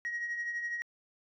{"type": "tone with tremolo", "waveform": "sine", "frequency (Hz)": 1893, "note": "A#6", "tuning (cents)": 26, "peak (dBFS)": -29, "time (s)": [0.05, 0.82], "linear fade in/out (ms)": 0, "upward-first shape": "triangle", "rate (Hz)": 12, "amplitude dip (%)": 60, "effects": ["tanh soft clip ceiling -30 dBFS"]}